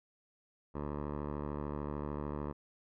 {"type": "tone with low-pass filter", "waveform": "10% pulse", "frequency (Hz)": 73.42, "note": "D2", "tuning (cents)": 0, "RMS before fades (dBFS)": -39, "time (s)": [0.74, 2.53], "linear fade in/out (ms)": 20, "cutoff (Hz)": 980, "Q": 1.6, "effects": []}